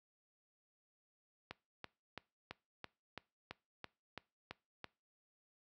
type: click train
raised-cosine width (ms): 0.3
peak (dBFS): -28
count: 11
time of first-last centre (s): 1.51-4.843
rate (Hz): 3
effects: noise-tail reverb RT60 0.3 s tail -22 dB re dry + high-pass 60 Hz 12 dB/octave